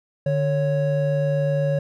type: tone pair together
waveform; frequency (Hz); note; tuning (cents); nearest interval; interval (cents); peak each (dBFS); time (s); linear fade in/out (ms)
triangle; 148.68 / 554.4; D3 / C#5; +22 / 0; octave + major seventh; 2278; -19 / -20; 0.26-1.79; 5
effects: none